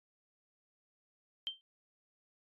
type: tone with exponential decay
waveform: sine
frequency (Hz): 3136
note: G7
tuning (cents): 0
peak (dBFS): -31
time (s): 1.47-1.61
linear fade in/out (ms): 0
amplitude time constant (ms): 29
effects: MP3 64 kbps